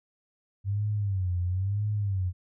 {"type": "tone with vibrato", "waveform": "sine", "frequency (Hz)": 96.6, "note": "G2", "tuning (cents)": -25, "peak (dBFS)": -25, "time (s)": [0.64, 2.33], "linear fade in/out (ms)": 50, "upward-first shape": "sine", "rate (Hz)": 1, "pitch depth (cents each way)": 150, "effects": []}